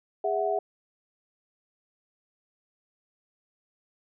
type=tone cluster; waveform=sine; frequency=409.7 / 656 / 740 Hz; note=G#4 / E5 / F#5; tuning=-24 / -9 / 0 cents; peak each=-29 / -28 / -29 dBFS; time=0.24-0.59 s; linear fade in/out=5 ms; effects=none